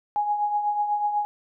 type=tone with tremolo; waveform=sine; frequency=830.6 Hz; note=G#5; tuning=in tune; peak=-19 dBFS; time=0.16-1.25 s; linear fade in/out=0 ms; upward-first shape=triangle; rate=8.1 Hz; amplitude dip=60%; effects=none